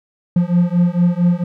triangle beating tone pair, 173.2 / 177.6 Hz, F3 / F3, -14 / +29 cents, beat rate 4.4 Hz, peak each -13 dBFS, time 0.36-1.44 s, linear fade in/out 5 ms, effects none

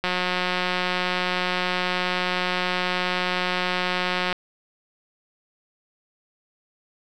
click train, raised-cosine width 0.3 ms, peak -8 dBFS, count 777, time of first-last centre 0.04-4.327 s, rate 181 Hz, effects none

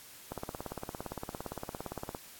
click train, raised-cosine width 1 ms, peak -23 dBFS, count 33, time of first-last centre 0.32-2.149 s, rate 17.5 Hz, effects white hiss -52 dBFS RMS until 2.39 s + AAC 64 kbps

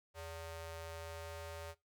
sawtooth ring-modulated tone, 329.6 Hz, E4, in tune, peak -38 dBFS, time 0.14-1.75 s, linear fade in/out 50 ms, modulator 247 Hz, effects noise-tail reverb RT60 0.2 s tail -20 dB re dry

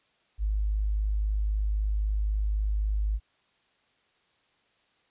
sine tone, 51.91 Hz, G#1, in tune, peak -24 dBFS, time 0.38-3.2 s, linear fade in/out 50 ms, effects white hiss -68 dBFS RMS until 5.1 s + resampled to 8000 Hz

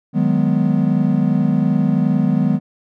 triangle chord, G# minor seventh, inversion second, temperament equal, 155.56 / 185 / 207.7 / 246.9 Hz, D#3 / F#3 / G#3 / B3, 0 / 0 / 0 / 0 cents, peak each -17 dBFS, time 0.13-2.6 s, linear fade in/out 50 ms, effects none

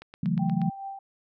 click train, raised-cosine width 0.3 ms, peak -27 dBFS, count 6, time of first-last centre 0.02-0.617 s, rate 8.38 Hz
sine chord, F# minor seventh, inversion second, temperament equal, 138.59 / 164.81 / 185 / 220 Hz, C#3 / E3 / F#3 / A3, 0 / 0 / 0 / 0 cents, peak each -33 / -27 / -27 / -30 dBFS, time 0.23-0.7 s, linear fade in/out 5 ms
sine tone with tremolo, 784 Hz, G5, in tune, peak -32 dBFS, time 0.39-0.99 s, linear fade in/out 5 ms, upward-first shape triangle, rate 4.7 Hz, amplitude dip 55%
effects none

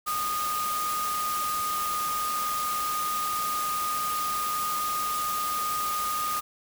sine tone in noise, 1231 Hz, D#6, 19 cents flat, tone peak -27 dBFS, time 0.06-6.41 s, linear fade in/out 20 ms, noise white, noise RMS -34 dBFS, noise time 0.06-6.41 s, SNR +4 dB, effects none

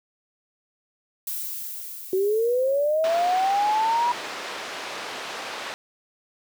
violet noise with exponential decay, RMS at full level -29 dBFS, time 1.27-4.63 s, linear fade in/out 2 ms, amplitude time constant 730 ms
sine linear sweep, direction up, 368 to 973 Hz, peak -19 dBFS, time 2.13-4.12 s, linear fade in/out 2 ms
pink band-pass noise, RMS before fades -34 dBFS, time 3.04-5.74 s, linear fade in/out 0 ms, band 530 to 4500 Hz, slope 12 dB/octave
effects none

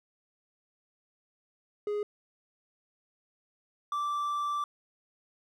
triangle tone pair in turn, 415.3 / 1169.6 Hz, G#4 / D6, 0 / -7 cents, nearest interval octave + tritone, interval 1793 cents, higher second, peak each -27 dBFS, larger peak neither, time 1.87-2.03 / 3.92-4.64 s, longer second, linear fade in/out 2 ms, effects none

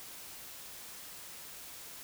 silence, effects white hiss -48 dBFS RMS until 2.03 s

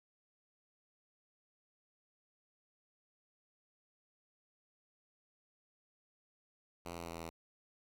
5% pulse tone with pitch steps, 86 / 85.26 / 84.52 / 83.79 / 83.07 / 82.35 Hz, F2 / F2 / E2 / E2 / E2 / E2, -26 / -41 / +44 / +29 / +14 / -1 cents, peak -32 dBFS, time 6.85-7.3 s, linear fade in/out 10 ms, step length 75 ms, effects none

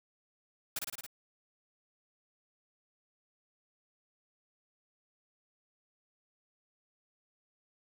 white noise with echo, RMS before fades -35 dBFS, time 0.76-0.79 s, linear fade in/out 5 ms, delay 55 ms, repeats 5, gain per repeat -2 dB, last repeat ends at 1.065 s, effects none

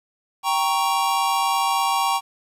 square chord, G diminished, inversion none, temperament equal, 784 / 932.3 / 1108.7 Hz, G5 / Bb5 / Db6, 0 / 0 / 0 cents, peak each -24 dBFS, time 0.43-2.21 s, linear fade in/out 50 ms, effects resampled to 32000 Hz + 9-bit

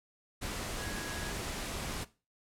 sine tone in noise, 1660 Hz, G#6, 1 cent flat, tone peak -44 dBFS, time 0.78-1.33 s, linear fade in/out 20 ms, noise pink, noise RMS -38 dBFS, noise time 0.41-2.05 s, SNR -9 dB, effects noise-tail reverb RT60 0.3 s tail -17 dB re dry + low-pass 11000 Hz 12 dB/octave

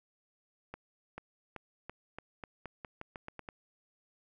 accelerating click train, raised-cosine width 0.5 ms, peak -27 dBFS, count 13, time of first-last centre 0.74-3.488 s, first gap 440 ms, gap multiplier 0.87, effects none

